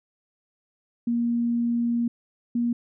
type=tone pair in turn; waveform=sine; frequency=236.1 / 237.7 Hz; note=A#3 / A#3; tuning=+22 / +34 cents; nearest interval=unison; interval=12 cents; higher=second; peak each=-21 dBFS; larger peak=neither; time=1.07-2.08 / 2.55-2.73 s; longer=first; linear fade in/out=5 ms; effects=none